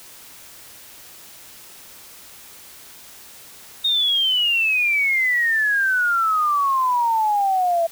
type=exponential sweep; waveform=sine; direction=down; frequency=3729 to 659.3 Hz; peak=-16 dBFS; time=3.84-7.87 s; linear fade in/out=10 ms; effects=white hiss -43 dBFS RMS until 7.91 s